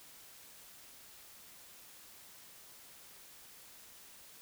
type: silence
effects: white hiss -56 dBFS RMS until 4.41 s